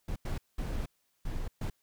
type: noise bursts at uneven times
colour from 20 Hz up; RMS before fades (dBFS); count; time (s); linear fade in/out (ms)
brown; -34; 5; 0.08-0.16 / 0.25-0.38 / 0.58-0.86 / 1.25-1.48 / 1.61-1.7; 5
effects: white hiss -75 dBFS RMS until 1.82 s